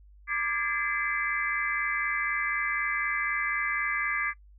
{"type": "tone cluster", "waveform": "sine", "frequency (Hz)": [1179, 1629, 1713, 2048, 2317], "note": ["D6", "G#6", "A6", "C7", "D7"], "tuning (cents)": [6, -34, -47, -38, -24], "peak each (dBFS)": [-33, -34, -34, -29, -36], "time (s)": [0.27, 4.34], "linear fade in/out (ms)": 50, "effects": ["noise-tail reverb RT60 0.1 s tail -23 dB re dry", "added 50 Hz sine -51 dBFS peak until 4.58 s"]}